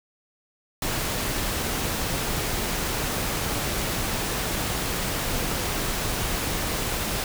pink noise, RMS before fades -27 dBFS, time 0.82-7.24 s, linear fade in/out 2 ms, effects none

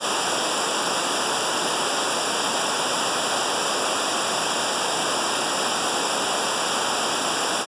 pink noise with comb filter, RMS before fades -23 dBFS, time 0-7.66 s, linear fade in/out 50 ms, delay 0.47 ms, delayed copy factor -0.9, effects high-pass 200 Hz 12 dB/octave + resampled to 22050 Hz

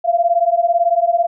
sine beating tone pair, 677 / 695 Hz, E5 / F5, +46 / -9 cents, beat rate 18 Hz, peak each -15 dBFS, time 0.04-1.27 s, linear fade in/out 20 ms, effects none

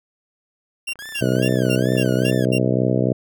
40% pulse tone bursts, 2769 Hz, F7, 15 cents flat, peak -22 dBFS, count 7, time 0.87-2.585 s, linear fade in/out 10 ms, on 65 ms, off 210 ms
click train, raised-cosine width 0.5 ms, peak -29 dBFS, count 44, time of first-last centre 0.89-2.323 s, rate 30 Hz
sawtooth tone with vibrato, 1597 Hz, G6, 32 cents sharp, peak -29 dBFS, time 0.99-2.45 s, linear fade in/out 0 ms, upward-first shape sine, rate 2.4 Hz, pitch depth 190 cents each way
harmonic tone, 63.4 Hz, B1, 46 cents sharp, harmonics 2 / 3 / 4 / 5 / 6 / 7 / 8 / 9 / 10, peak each -21 / -23 / -24 / -25 / -26 / -26 / -27 / -28 / -28 dBFS, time 1.21-3.13 s, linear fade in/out 5 ms
effects none

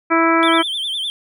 harmonic tone, 329.6 Hz, E4, in tune, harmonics 1 / 2 / 3 / 4 / 5 / 6 / 7, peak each -16 / -21 / -20 / -17 / -24 / -26 / -22 dBFS, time 0.1-0.63 s, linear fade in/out 20 ms
triangle tone with vibrato, 3322 Hz, G#7, in tune, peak -19 dBFS, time 0.43-1.1 s, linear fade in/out 0 ms, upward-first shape sine, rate 9.9 Hz, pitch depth 130 cents each way
effects none

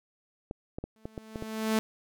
clicks, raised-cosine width 2 ms, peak -22 dBFS, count 7, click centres 0.511 / 0.785 / 0.84 / 1.055 / 1.178 / 1.358 / 1.424 s
sawtooth tone with exponential growth, 219.5 Hz, A3, 4 cents flat, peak -19 dBFS, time 0.96-1.79 s, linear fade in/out 0 ms, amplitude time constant 180 ms
effects none

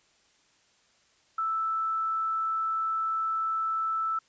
sine tone, 1318.5 Hz, E6, in tune, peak -26 dBFS, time 1.38-4.19 s, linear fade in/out 5 ms, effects white hiss -65 dBFS RMS until 4.28 s + resampled to 16000 Hz

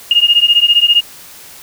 sine beating tone pair, 2838 / 2853 Hz, F7 / F7, +27 / +36 cents, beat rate 15 Hz, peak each -10 dBFS, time 0.11-1.01 s, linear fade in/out 2 ms, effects white hiss -36 dBFS RMS until 1.62 s

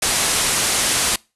white low-pass noise, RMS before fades -19 dBFS, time 0.02-1.16 s, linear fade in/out 5 ms, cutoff 11000 Hz, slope 48 dB/octave, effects noise-tail reverb RT60 0.3 s tail -25 dB re dry + resampled to 32000 Hz

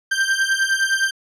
40% pulse beating tone pair, 1568 / 1577.7 Hz, G6 / G6, 0 / +11 cents, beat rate 9.7 Hz, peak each -19 dBFS, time 0.11-1.11 s, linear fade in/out 10 ms, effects low-pass 9000 Hz 12 dB/octave

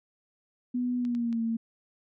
sine tone with pitch glide, 246.9 to 227.7 Hz, B3 to A#3, 0 to -40 cents, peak -26 dBFS, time 0.74-1.57 s, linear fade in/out 10 ms, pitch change -140 cents, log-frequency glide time 0.98-1.41 s
clicks, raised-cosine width 0.2 ms, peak -32 dBFS, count 3, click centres 1.051 / 1.15 / 1.328 s
effects none

